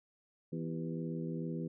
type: harmonic tone with a mistuned harmonic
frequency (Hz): 82.41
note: E2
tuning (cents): 0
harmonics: 2 / 3 / 4 / 5 / 6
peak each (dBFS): -38 / -42 / -44 / -46 / -48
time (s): 0.52-1.68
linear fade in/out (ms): 10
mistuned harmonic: 5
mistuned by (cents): -68
effects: none